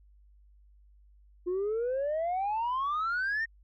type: exponential sweep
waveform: sine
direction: up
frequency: 349.2 to 1864.7 Hz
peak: -26 dBFS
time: 1.46-3.46 s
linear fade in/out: 20 ms
effects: tanh soft clip ceiling -26 dBFS + added 50 Hz sine -56 dBFS peak until 3.63 s